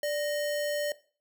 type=tone with sample-and-hold; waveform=sine; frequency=587.3 Hz; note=D5; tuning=in tune; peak=-27 dBFS; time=0.03-0.92 s; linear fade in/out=2 ms; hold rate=2450 Hz; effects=noise-tail reverb RT60 0.4 s tail -18 dB re dry